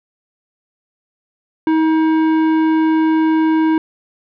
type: tone with tanh clipping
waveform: sine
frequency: 317.9 Hz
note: D#4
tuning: 37 cents sharp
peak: -13 dBFS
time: 1.67-3.78 s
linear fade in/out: 2 ms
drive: 13 dB
effects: none